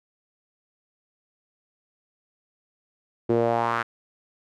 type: tone with band-pass filter sweep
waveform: sawtooth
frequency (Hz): 116.54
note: A#2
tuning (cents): 0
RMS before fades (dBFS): -23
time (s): 3.29-3.83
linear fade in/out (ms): 10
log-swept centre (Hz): 370 to 1500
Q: 2.9
effects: none